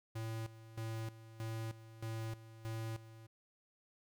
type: tone with tremolo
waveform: square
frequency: 112.2 Hz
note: A2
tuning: 34 cents sharp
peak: -40 dBFS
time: 0.15-3.27 s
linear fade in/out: 10 ms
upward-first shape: square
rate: 1.6 Hz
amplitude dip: 80%
effects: none